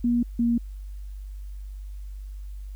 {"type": "tone pair in turn", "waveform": "sine", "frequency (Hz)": [239.2, 235.2], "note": ["A#3", "A#3"], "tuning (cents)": [45, 16], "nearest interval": "unison", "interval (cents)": 29, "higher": "first", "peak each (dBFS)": -19, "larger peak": "neither", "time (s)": [[0.04, 0.23], [0.39, 0.58]], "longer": "neither", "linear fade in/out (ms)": 5, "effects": ["added 49 Hz sine -34 dBFS peak until 2.75 s", "white hiss -63 dBFS RMS until 2.75 s"]}